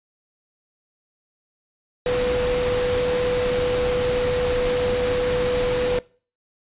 sine tone in noise, 495.4 Hz, B4, 5 cents sharp, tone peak -19 dBFS, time 2.06-5.99 s, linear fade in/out 2 ms, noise pink, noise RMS -27 dBFS, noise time 2.06-5.99 s, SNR +5 dB, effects noise-tail reverb RT60 0.4 s tail -22 dB re dry + resampled to 8000 Hz

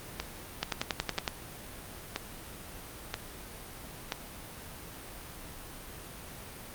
two click trains, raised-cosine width 0.2 ms, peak -11 / -14 dBFS, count 8 / 5, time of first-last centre 0.63-1.278 / 0.2-4.122 s, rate 10.8 / 1.02 Hz, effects pink hiss -45 dBFS RMS until 6.74 s + Opus 32 kbps

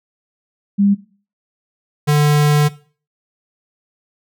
sine / square tone pair in turn, 200.6 / 148.13 Hz, G3 / D3, +40 / +15 cents, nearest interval perfect fourth, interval 525 cents, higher first, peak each -10 / -11 dBFS, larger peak first, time 0.78-0.95 / 2.07-2.69 s, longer second, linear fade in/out 20 ms, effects noise-tail reverb RT60 0.4 s tail -18 dB re dry

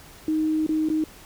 sine tone with dropouts, 312.3 Hz, D#4, 7 cents sharp, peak -20 dBFS, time 0.28-1.04 s, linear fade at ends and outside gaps 2 ms, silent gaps 0.665-0.691 / 0.888-0.9 s, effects pink hiss -47 dBFS RMS until 1.25 s

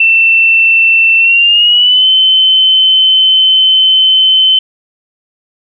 sine tone with pitch glide, 2682 to 3063 Hz, E7 to G7, +29 to -41 cents, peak -4 dBFS, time 0-4.59 s, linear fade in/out 5 ms, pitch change +230 cents, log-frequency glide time 1.18-2.07 s, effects none

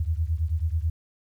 sine beating tone pair, 77.2 / 86.4 Hz, D#2 / F2, -13 / -18 cents, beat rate 9.2 Hz, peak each -25 / -27 dBFS, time 0-0.9 s, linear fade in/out 5 ms, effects 10-bit

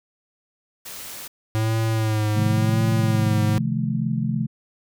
white noise, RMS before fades -36 dBFS, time 0.85-1.28 s, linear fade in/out 10 ms
square tone with vibrato, 109.1 Hz, A2, 14 cents flat, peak -20 dBFS, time 1.55-3.58 s, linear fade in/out 0 ms, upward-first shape sine, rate 0.93 Hz, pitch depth 50 cents each way
sine chord, F dominant seventh, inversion second, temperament just, 130.96 / 157.15 / 174.61 / 218.3 Hz, C3 / Eb3 / F3 / A3, +2 / +18 / 0 / -13 cents, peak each -25 / -27 / -29 / -25 dBFS, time 2.35-4.47 s, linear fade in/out 20 ms
effects none

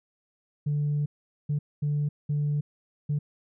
sine tone bursts at uneven times, 146.83 Hz, D3, in tune, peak -22 dBFS, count 5, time 0.66-1.06 / 1.49-1.59 / 1.82-2.09 / 2.29-2.61 / 3.09-3.19 s, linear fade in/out 10 ms, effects tanh soft clip ceiling -21 dBFS

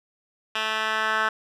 10% pulse tone with band-pass filter sweep, 218.4 Hz, A3, 13 cents flat, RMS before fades -25 dBFS, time 0.55-1.29 s, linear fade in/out 5 ms, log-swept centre 2400 to 1600 Hz, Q 2.9, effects none

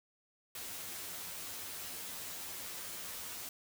white noise with comb filter, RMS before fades -44 dBFS, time 0.55-3.49 s, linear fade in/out 2 ms, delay 11 ms, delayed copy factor +1, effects none

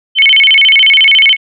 sine tone with vibrato, 2602 Hz, E7, 23 cents flat, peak -3 dBFS, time 0.15-1.37 s, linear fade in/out 50 ms, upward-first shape square, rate 14 Hz, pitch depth 290 cents each way, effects none

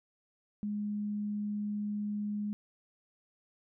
sine tone, 207.7 Hz, G#3, in tune, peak -32 dBFS, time 0.63-2.53 s, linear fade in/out 0 ms, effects none

